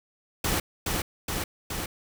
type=noise with echo; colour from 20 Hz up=pink; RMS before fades=-26 dBFS; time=0.44-0.6 s; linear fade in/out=5 ms; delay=420 ms; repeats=3; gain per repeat=-2 dB; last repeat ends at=1.86 s; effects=none